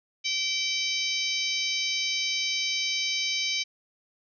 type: harmonic tone with a mistuned harmonic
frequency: 770 Hz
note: G5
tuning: 31 cents flat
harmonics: 3 / 4 / 5 / 6 / 7 / 8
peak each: -31 / -32 / -33 / -34 / -34 / -35 dBFS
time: 0.24-3.64 s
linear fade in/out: 20 ms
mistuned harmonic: 6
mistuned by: +37 cents
effects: none